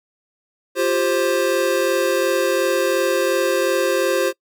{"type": "chord", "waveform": "square", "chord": "F suspended second", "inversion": "none", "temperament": "equal with one note detuned", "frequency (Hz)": [349.2, 392, 527.2], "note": ["F4", "G4", "C5"], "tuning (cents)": [0, 0, 13], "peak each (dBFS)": [-23, -23, -20], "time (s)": [0.75, 4.33], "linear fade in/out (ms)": 50, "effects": ["noise-tail reverb RT60 0.1 s tail -23 dB re dry"]}